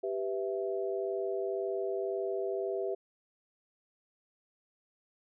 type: chord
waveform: sine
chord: E minor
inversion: first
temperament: equal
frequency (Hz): 392 / 493.9 / 659.3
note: G4 / B4 / E5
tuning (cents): 0 / 0 / 0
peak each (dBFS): -33 / -38 / -37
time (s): 0.03-2.95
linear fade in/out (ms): 10
effects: none